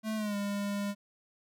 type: tone with pitch glide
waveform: square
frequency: 218.1 to 202.3 Hz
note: A3 to G#3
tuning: -15 to -45 cents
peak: -32 dBFS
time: 0.03-0.95 s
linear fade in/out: 50 ms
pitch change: -130 cents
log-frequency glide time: 0.16-0.36 s
effects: none